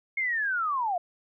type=linear sweep; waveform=sine; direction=down; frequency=2168 to 672 Hz; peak=-25 dBFS; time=0.17-0.98 s; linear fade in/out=5 ms; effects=none